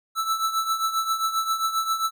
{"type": "tone with tremolo", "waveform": "square", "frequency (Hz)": 1318.5, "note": "E6", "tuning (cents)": 0, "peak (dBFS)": -20, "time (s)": [0.15, 2.11], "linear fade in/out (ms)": 50, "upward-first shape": "triangle", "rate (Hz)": 7.5, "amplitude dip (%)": 75, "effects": []}